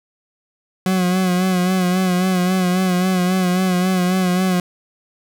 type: tone with vibrato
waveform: 40% pulse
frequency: 183.3 Hz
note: F#3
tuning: 16 cents flat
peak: -14 dBFS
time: 0.86-4.6 s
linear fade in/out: 2 ms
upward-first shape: sine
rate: 3.7 Hz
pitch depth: 46 cents each way
effects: none